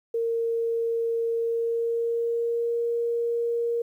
sine tone with pitch glide, 460.7 to 468.8 Hz, A#4 to A#4, -20 to +10 cents, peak -23 dBFS, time 0.14-3.82 s, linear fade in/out 5 ms, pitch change +30 cents, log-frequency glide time 1.34-2.77 s, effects 10-bit

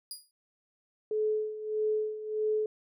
20% pulse tone with exponential decay, 4877 Hz, D#8, 35 cents flat, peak -29 dBFS, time 0.11-0.31 s, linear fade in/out 1 ms, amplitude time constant 42 ms
sine tone with tremolo, 429.7 Hz, A4, 41 cents flat, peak -25 dBFS, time 1.11-2.66 s, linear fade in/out 2 ms, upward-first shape sine, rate 1.6 Hz, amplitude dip 75%
effects none

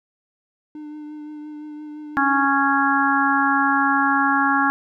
triangle tone with vibrato, 301 Hz, D4, 43 cents sharp, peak -30 dBFS, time 0.75-2.45 s, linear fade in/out 2 ms, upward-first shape triangle, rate 5.8 Hz, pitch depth 21 cents each way
harmonic tone, 276.7 Hz, C#4, 3 cents flat, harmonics 1 / 3 / 4 / 5 / 6, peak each -22 / -22 / -22 / -22 / -22 dBFS, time 2.17-4.7 s, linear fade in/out 0 ms
effects none

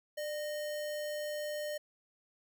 sine tone with sample-and-hold, 597 Hz, D5, 28 cents sharp, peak -35 dBFS, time 0.17-1.78 s, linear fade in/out 10 ms, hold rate 2450 Hz, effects none

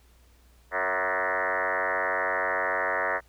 sine tone with frequency modulation, 1219 Hz, D#6, 36 cents flat, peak -24 dBFS, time 0.71-3.21 s, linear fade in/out 50 ms, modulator 93.5 Hz, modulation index 7.8, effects added 60 Hz sine -56 dBFS peak until 3.28 s + pink hiss -63 dBFS RMS until 3.28 s

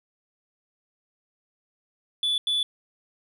sine tone bursts at uneven times, 3460 Hz, A7, 30 cents flat, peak -19 dBFS, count 2, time 2.23-2.38 / 2.47-2.63 s, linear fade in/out 2 ms, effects tanh soft clip ceiling -21 dBFS

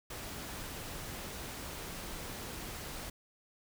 pink noise, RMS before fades -43 dBFS, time 0.1-3.1 s, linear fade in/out 5 ms, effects none

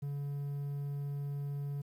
triangle tone, 142.3 Hz, C#3, 46 cents sharp, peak -33 dBFS, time 0.02-1.82 s, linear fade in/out 10 ms, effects 11-bit

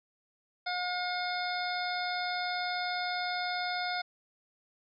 harmonic tone, 719 Hz, F#5, 50 cents flat, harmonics 1 / 2 / 3 / 5 / 6 / 7, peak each -34 / -37 / -39 / -41 / -42 / -42 dBFS, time 0.66-4.02 s, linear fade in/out 10 ms, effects none

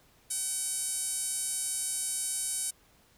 5% pulse tone with band-pass filter, 761 Hz, F#5, 48 cents sharp, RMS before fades -33 dBFS, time 0.3-2.71 s, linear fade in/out 10 ms, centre 9800 Hz, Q 3.1, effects pink hiss -63 dBFS RMS until 3.17 s

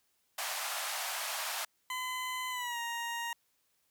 pink band-pass noise, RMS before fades -37 dBFS, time 0.38-1.65 s, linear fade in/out 5 ms, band 640 to 16000 Hz, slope 48 dB/octave
20% pulse tone with pitch glide, 1016 to 937.1 Hz, B5 to A#5, +49 to +9 cents, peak -30 dBFS, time 1.9-3.33 s, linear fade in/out 2 ms, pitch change -140 cents, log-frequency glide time 2.5-2.79 s
effects white hiss -75 dBFS RMS until 3.9 s

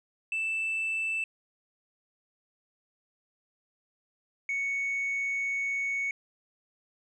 sine tone pair in turn, 2647 / 2221 Hz, E7 / C#7, +7 / +3 cents, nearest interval minor third, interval 304 cents, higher first, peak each -26 dBFS, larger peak neither, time 0.32-1.24 / 4.49-6.11 s, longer second, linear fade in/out 2 ms, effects tanh soft clip ceiling -26 dBFS

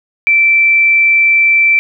sine tone, 2335 Hz, D7, 11 cents flat, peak -6 dBFS, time 0.27-1.79 s, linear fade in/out 0 ms, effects none

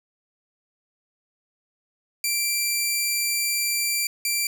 10% pulse tone pair in turn, 2354 / 2354 Hz, D7 / D7, +3 / +3 cents, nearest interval unison, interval 0 cents, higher neither, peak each -13 dBFS, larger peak neither, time 2.24-4.07 / 4.25-4.47 s, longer first, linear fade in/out 2 ms, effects none

